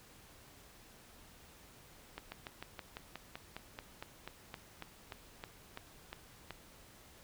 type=slowing click train; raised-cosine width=0.3 ms; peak=-27 dBFS; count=19; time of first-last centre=2.18-6.507 s; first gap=140 ms; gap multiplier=1.06; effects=pink hiss -59 dBFS RMS until 7.23 s